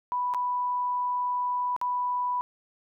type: tone with dropouts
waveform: sine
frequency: 987.8 Hz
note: B5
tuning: in tune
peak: -25 dBFS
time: 0.12-2.41 s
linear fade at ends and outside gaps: 0 ms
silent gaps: 0.338-0.346 / 1.764-1.814 s
effects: none